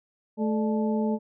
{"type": "harmonic tone with a mistuned harmonic", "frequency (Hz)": 217, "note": "A3", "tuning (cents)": -24, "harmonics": [1, 2, 3, 4], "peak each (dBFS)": [-24, -30, -34, -36], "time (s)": [0.37, 1.19], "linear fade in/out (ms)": 50, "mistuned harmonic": 3, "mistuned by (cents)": -150, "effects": []}